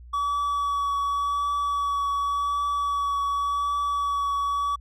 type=tone with vibrato; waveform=triangle; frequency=1139 Hz; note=C#6; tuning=47 cents sharp; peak=-21 dBFS; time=0.13-4.76 s; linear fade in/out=10 ms; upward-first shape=triangle; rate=0.89 Hz; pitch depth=15 cents each way; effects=added 60 Hz sine -42 dBFS peak until 4.8 s